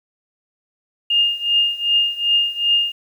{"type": "tone with tremolo", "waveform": "sine", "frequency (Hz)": 2826, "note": "F7", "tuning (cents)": 20, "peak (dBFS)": -11, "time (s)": [1.1, 2.92], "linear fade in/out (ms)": 5, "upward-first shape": "triangle", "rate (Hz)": 2.6, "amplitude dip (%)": 90, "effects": ["8-bit"]}